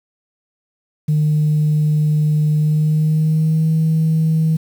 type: tone with pitch glide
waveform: sine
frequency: 152 to 159.46 Hz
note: D#3 to D#3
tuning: -40 to +43 cents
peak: -11 dBFS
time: 1.08-4.57 s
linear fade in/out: 10 ms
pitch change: +83 cents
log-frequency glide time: 2.55-3.68 s
effects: tanh soft clip ceiling -9 dBFS + 7-bit